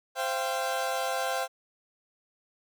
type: chord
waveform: 30% pulse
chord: C suspended fourth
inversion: none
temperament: equal with one note detuned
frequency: 523.3 / 684.5 / 784 Hz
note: C5 / F5 / G5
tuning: 0 / -35 / 0 cents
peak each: -30 dBFS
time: 0.15-1.48 s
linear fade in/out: 50 ms
effects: none